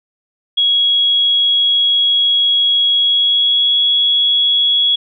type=tone with pitch glide; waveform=sine; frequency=3322 to 3349 Hz; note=G#7 to G#7; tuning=0 to +14 cents; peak=-10 dBFS; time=0.57-4.96 s; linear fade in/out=10 ms; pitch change=+14 cents; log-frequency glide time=2.92-3.78 s; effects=none